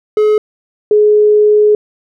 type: tone pair in turn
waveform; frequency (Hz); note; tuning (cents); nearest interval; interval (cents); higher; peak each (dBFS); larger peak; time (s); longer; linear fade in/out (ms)
triangle / sine; 425.5 / 421.1; G#4 / G#4; +42 / +24; unison; 18; first; -5; neither; 0.17-0.38 / 0.91-1.75; second; 2
effects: none